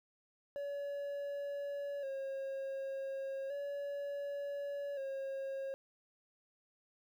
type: tone with vibrato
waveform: triangle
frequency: 554.4 Hz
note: C#5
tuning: in tune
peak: -36 dBFS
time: 0.56-5.74 s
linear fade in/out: 0 ms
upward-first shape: square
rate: 0.34 Hz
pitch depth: 42 cents each way
effects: 12-bit

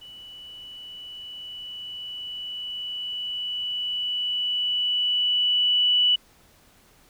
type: tone with level ramp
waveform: sine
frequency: 2960 Hz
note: F#7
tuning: in tune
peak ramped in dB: -41 to -16 dBFS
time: 0.01-6.16 s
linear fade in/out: 10 ms
effects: pink hiss -57 dBFS RMS until 7.09 s

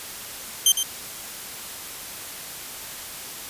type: tone with echo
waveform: 15% pulse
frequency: 3136 Hz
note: G7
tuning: in tune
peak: -6 dBFS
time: 0.66-0.72 s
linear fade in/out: 2 ms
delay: 110 ms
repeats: 1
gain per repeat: -8 dB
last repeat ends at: 0.83 s
effects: white hiss -36 dBFS RMS until 3.49 s + resampled to 32000 Hz

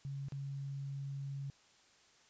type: tone with dropouts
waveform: sine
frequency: 138.59 Hz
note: C#3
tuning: in tune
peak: -39 dBFS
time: 0.05-1.5 s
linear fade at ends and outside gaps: 0 ms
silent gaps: 0.285-0.322 s
effects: white hiss -66 dBFS RMS until 2.29 s + resampled to 16000 Hz

